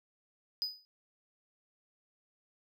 triangle tone with exponential decay, 4978 Hz, D#8, in tune, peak -27 dBFS, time 0.62-0.85 s, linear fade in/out 0 ms, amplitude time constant 50 ms, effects none

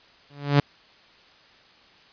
sawtooth tone with exponential growth, 143.1 Hz, D3, 45 cents flat, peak -9 dBFS, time 0.3-0.6 s, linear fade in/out 5 ms, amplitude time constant 65 ms, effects white hiss -54 dBFS RMS until 2.12 s + resampled to 11025 Hz

